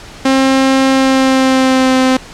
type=tone with pitch glide; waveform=sawtooth; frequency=266.6 to 259.5 Hz; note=C4 to C4; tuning=+33 to -14 cents; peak=-4 dBFS; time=0.25-2.17 s; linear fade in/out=5 ms; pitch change=-47 cents; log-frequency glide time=0.91-1.97 s; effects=pink hiss -33 dBFS RMS until 2.33 s + low-pass 7000 Hz 12 dB/octave